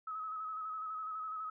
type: tone with vibrato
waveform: sine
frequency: 1280 Hz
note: D#6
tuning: 49 cents sharp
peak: -38 dBFS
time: 0.07-1.5 s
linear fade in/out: 5 ms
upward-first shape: square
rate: 12 Hz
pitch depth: 27 cents each way
effects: none